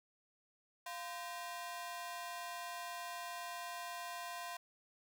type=ring-modulated tone; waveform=sawtooth; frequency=861 Hz; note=A5; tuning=38 cents flat; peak=-36 dBFS; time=0.86-4.57 s; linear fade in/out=5 ms; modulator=164 Hz; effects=none